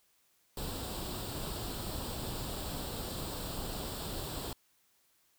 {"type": "noise with comb filter", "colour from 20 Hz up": "pink", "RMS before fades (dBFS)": -39, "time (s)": [0.57, 4.53], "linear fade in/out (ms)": 2, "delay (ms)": 0.24, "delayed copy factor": 0.65, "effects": ["white hiss -71 dBFS RMS until 5.38 s"]}